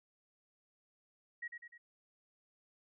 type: tone with echo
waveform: sine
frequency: 1900 Hz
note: A#6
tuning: 33 cents sharp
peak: -39 dBFS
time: 1.42-1.48 s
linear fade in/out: 10 ms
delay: 100 ms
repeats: 3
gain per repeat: -5 dB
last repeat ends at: 1.78 s
effects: none